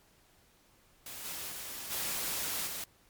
white noise with level steps, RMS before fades -44 / -40 / -42 / -35 / -39 dBFS, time 1.06-2.84 s, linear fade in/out 2 ms, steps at 1.24 / 1.49 / 1.9 / 2.66 s, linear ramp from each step 20 ms, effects pink hiss -65 dBFS RMS until 3.09 s + MP3 96 kbps

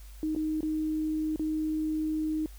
sine tone with dropouts, 311.1 Hz, D#4, in tune, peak -27 dBFS, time 0.23-2.46 s, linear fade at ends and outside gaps 1 ms, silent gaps 0.35-0.362 / 0.607-0.63 / 1.36-1.395 s, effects added 50 Hz sine -44 dBFS peak until 2.58 s + white hiss -57 dBFS RMS until 2.58 s

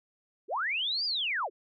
sine linear two-way sweep, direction up then down, 311.1 to 4968 to 311.1 Hz, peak -28 dBFS, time 0.48-1.5 s, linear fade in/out 50 ms, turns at 1.05 s, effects none

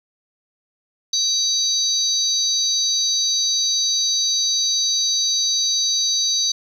sine tone cluster, 3884 / 4625 / 6090 Hz, B7 / D8 / F#8, -30 / -27 / +49 cents, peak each -21 dBFS, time 1.13-6.52 s, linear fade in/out 5 ms, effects tanh soft clip ceiling -7 dBFS + 8-bit

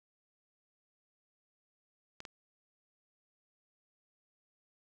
clicks, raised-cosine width 0.2 ms, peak -27 dBFS, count 2, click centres 2.204 / 2.252 s, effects none

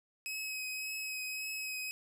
sawtooth tone with vibrato, 2547 Hz, D#7, 40 cents sharp, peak -34 dBFS, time 0.26-1.91 s, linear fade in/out 0 ms, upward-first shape triangle, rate 1.8 Hz, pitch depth 20 cents each way, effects none

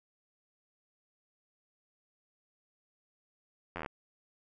slowing click train, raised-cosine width 0.5 ms, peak -23 dBFS, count 9, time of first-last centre 3.76-3.861 s, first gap 11 ms, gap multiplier 1.04, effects none

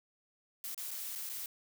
blue noise with dropouts, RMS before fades -41 dBFS, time 0.64-1.46 s, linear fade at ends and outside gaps 1 ms, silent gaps 0.746-0.777 / 0.908-0.912 / 1.152-1.157 / 1.292-1.297 s, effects none

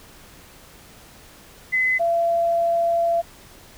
sine tone pair in turn, 2029 / 678.3 Hz, B6 / E5, +46 / +49 cents, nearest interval octave + perfect fifth, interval 1897 cents, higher first, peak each -17 / -17 dBFS, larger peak neither, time 1.72-1.99 / 1.99-3.22 s, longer second, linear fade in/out 20 ms, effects pink hiss -47 dBFS RMS until 3.77 s

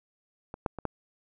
clicks, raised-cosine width 1 ms, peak -24 / -13 / -23 / -15 dBFS, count 4, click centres 0.541 / 0.662 / 0.787 / 0.853 s, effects none

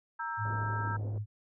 sine chord, E diminished, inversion second, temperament equal with one note detuned, 932.3 / 1318.5 / 1591.7 Hz, Bb5 / E6 / G6, 0 / 0 / +26 cents, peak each -37 / -38 / -39 dBFS, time 0.19-0.97 s, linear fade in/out 10 ms
sine tone with pitch glide, 107.6 to 105.08 Hz, A2 to G#2, -38 to +21 cents, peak -32 dBFS, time 0.37-1.26 s, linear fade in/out 50 ms, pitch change -41 cents, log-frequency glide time 0.79-0.87 s
white low-pass noise, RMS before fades -46 dBFS, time 0.45-1.18 s, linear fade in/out 0 ms, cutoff 550 Hz, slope 24 dB/octave
effects none

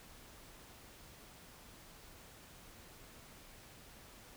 silence, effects pink hiss -57 dBFS RMS until 4.36 s

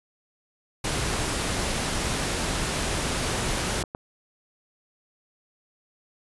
pink noise, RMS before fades -27 dBFS, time 0.84-3.83 s, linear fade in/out 5 ms
clicks, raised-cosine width 1 ms, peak -19 dBFS, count 2, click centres 3.838 / 3.949 s
effects resampled to 24000 Hz

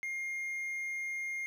triangle tone, 2125 Hz, C7, 26 cents sharp, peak -33 dBFS, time 0.03-1.46 s, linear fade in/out 0 ms, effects none

